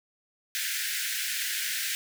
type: high-pass noise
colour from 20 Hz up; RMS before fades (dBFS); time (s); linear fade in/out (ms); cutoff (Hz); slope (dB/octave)
pink; -31; 0.55-1.95; 0; 1500; 96
effects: none